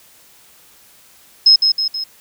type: tone with echo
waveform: sine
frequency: 5150 Hz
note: E8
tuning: 41 cents flat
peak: -5 dBFS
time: 1.46-1.56 s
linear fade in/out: 5 ms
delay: 160 ms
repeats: 3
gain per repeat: -5 dB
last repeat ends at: 2.04 s
effects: white hiss -48 dBFS RMS until 2.2 s